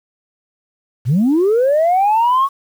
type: linear sweep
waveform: sine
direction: up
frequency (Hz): 103.2 to 1119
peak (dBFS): -9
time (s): 1.05-2.49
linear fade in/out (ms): 50
effects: tanh soft clip ceiling -8 dBFS + 7-bit